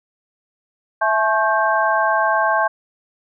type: tone cluster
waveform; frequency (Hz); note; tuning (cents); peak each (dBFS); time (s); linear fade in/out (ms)
sine; 659 / 858 / 1087 / 1572; E5 / A5 / C#6 / G6; -1 / -44 / -34 / +4; -20; 1.01-2.68; 10
effects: none